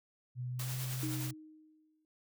sine tone with pitch glide, 124.4 to 128.64 Hz, B2 to C3, +13 to -29 cents, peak -36 dBFS, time 0.35-1.34 s, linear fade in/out 50 ms, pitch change +58 cents, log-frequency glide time 0.5-0.77 s
white noise with tremolo, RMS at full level -42 dBFS, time 0.59-1.31 s, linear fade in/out 5 ms, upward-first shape sine, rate 9.7 Hz, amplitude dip 35%
sine tone with exponential decay, 311.1 Hz, D#4, in tune, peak -35 dBFS, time 1.03-2.05 s, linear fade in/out 1 ms, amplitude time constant 220 ms
effects none

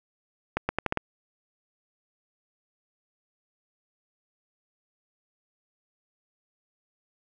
accelerating click train, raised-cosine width 0.5 ms, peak -10 dBFS, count 6, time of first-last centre 0.57-0.973 s, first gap 120 ms, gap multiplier 0.8, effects none

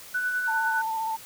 sine tone with tremolo, 1488 Hz, F#6, 9 cents sharp, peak -23 dBFS, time 0.14-0.82 s, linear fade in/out 10 ms, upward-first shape sine, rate 9.8 Hz, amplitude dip 35%
sine tone with vibrato, 890 Hz, A5, 20 cents sharp, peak -26 dBFS, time 0.47-1.17 s, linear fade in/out 20 ms, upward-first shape square, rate 15 Hz, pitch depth 18 cents each way
effects white hiss -45 dBFS RMS until 1.25 s

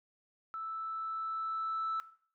sine tone with level ramp, 1317 Hz, E6, 2 cents flat, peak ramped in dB -37 to -30 dBFS, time 0.54-2 s, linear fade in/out 0 ms, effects noise-tail reverb RT60 0.5 s tail -17 dB re dry + tanh soft clip ceiling -29 dBFS

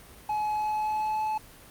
triangle tone with pitch glide, 848 to 863.8 Hz, G#5 to A5, +36 to -32 cents, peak -24 dBFS, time 0.29-1.38 s, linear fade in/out 5 ms, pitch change +32 cents, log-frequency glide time 0.47-1.23 s, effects pink hiss -50 dBFS RMS until 1.7 s + Opus 32 kbps

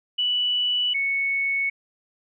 sine tone pair in turn, 2960 / 2213 Hz, F#7 / C#7, 0 / -3 cents, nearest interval perfect fourth, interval 503 cents, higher first, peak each -20 / -21 dBFS, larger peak first, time 0.18-0.94 / 0.94-1.7 s, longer neither, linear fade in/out 10 ms, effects none

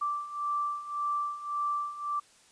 sine beating tone pair, 1170 / 1171.8 Hz, D6 / D6, -7 / -4 cents, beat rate 1.8 Hz, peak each -35 / -31 dBFS, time 0.01-2.2 s, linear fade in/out 10 ms, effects white hiss -60 dBFS RMS until 2.51 s + resampled to 22050 Hz

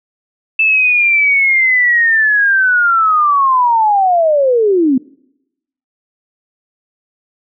sine linear sweep, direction down, 2644 to 246.9 Hz, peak -8 dBFS, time 0.59-4.98 s, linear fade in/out 5 ms, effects noise-tail reverb RT60 0.9 s tail -26 dB re dry

